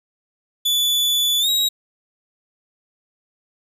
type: tone with pitch glide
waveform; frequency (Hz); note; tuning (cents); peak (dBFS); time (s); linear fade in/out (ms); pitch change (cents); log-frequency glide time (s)
40% pulse; 3465 to 3823; A7 to A#7; -27 to +43; -15; 0.65-1.69; 10; +170; 1.4-1.49
effects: none